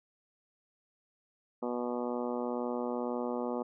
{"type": "harmonic tone", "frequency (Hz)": 122, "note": "B2", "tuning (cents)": -21, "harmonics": [2, 3, 4, 5, 6, 7, 8, 9, 10], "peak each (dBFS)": [-36, -39, -37, -41, -45, -43, -48, -47, -49], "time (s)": [1.62, 3.63], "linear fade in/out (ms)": 10, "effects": []}